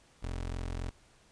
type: tone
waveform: 25% pulse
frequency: 43.65 Hz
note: F1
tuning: in tune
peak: -31 dBFS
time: 0.22-0.91 s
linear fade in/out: 20 ms
effects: pink hiss -63 dBFS RMS until 1.31 s + resampled to 22050 Hz